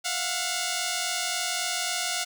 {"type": "tone pair together", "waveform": "5% pulse", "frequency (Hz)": [684, 727.7], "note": ["F5", "F#5"], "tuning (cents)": [-36, -29], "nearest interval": "minor second", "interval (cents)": 107, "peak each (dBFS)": [-20, -17], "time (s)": [0.04, 2.25], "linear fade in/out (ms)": 20, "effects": []}